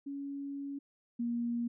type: tone pair in turn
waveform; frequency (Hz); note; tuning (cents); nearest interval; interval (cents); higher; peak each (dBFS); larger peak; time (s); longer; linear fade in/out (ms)
sine; 280 / 236.7; C#4 / A#3; +18 / +27; minor third; 291; first; -37 / -31; second; 0.06-0.79 / 1.19-1.68; first; 10
effects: none